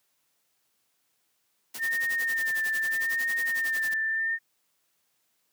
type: noise with tremolo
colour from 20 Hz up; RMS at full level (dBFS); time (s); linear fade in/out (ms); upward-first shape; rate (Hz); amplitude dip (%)
white; -37; 1.74-3.94; 5; sine; 11; 95
type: tone with vibrato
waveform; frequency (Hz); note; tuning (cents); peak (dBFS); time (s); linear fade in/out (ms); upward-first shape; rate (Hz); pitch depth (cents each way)
sine; 1809; A6; +48; -25; 1.78-4.39; 50; sine; 0.8; 35
effects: white hiss -73 dBFS RMS until 5.52 s + high-pass 100 Hz 12 dB/octave